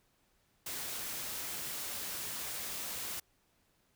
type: noise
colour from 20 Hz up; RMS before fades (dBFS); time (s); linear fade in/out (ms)
white; -40; 0.66-3.2; 5
effects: pink hiss -73 dBFS RMS until 3.95 s